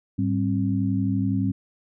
sine tone cluster, 105.5 / 195 / 266.9 Hz, G#2 / G3 / C4, +28 / -9 / +35 cents, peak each -25 dBFS, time 0.18-1.52 s, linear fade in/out 10 ms, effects none

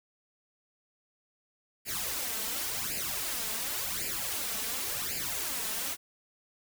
white noise with flanger, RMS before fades -34 dBFS, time 1.85-5.97 s, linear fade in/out 50 ms, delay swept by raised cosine 0.41 to 4.61 ms, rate 0.91 Hz, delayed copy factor +0.8, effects none

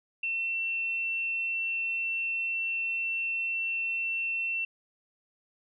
sine tone, 2699 Hz, E7, 40 cents sharp, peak -28 dBFS, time 0.23-4.65 s, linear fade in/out 5 ms, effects none

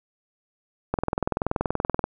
click train, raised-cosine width 1 ms, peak -9 dBFS, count 24, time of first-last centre 0.94-2.04 s, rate 20.9 Hz, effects none

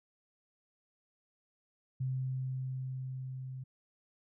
sine tone with level ramp, 130.3 Hz, C3, 7 cents flat, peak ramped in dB -31 to -40 dBFS, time 2-3.64 s, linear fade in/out 10 ms, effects none

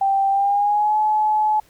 sine tone with pitch glide, 784 to 855 Hz, G5 to A5, 0 to -50 cents, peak -15 dBFS, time 0.01-1.6 s, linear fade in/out 5 ms, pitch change +150 cents, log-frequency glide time 0.3-0.97 s, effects pink hiss -55 dBFS RMS until 1.69 s

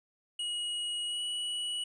square tone with pitch glide, 2900 to 2935 Hz, F#7 to F#7, -35 to -15 cents, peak -33 dBFS, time 0.39-1.84 s, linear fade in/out 5 ms, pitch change +20 cents, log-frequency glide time 1.07-1.21 s, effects resampled to 22050 Hz

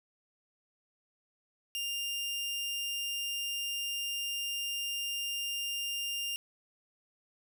sawtooth tone, 2800 Hz, F7, 4 cents sharp, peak -30 dBFS, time 1.75-6.36 s, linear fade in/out 0 ms, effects none

